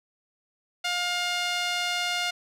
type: tone with band-pass filter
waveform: sawtooth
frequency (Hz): 709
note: F5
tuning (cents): +26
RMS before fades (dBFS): -28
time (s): 0.84-2.31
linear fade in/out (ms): 10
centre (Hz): 3200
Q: 1
effects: none